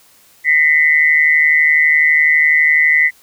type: tone with amplitude modulation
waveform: sine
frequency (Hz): 2000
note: B6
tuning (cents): +21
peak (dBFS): -5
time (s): 0.44-3.11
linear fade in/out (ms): 50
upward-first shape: sine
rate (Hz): 152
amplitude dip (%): 75
effects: white hiss -49 dBFS RMS until 3.22 s